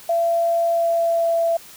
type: tone with pitch glide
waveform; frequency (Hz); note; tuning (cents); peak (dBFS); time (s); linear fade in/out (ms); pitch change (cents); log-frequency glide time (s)
sine; 675 to 669.2; E5 to E5; +41 to +26; -16; 0.09-1.57; 5; -15; 0.72-1.39
effects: white hiss -43 dBFS RMS until 1.76 s